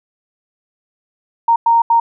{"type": "tone bursts at uneven times", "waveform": "sine", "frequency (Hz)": 927, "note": "A#5", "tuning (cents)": -10, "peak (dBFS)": -8, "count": 3, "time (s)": [[1.48, 1.56], [1.66, 1.82], [1.9, 2]], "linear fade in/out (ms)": 5, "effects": []}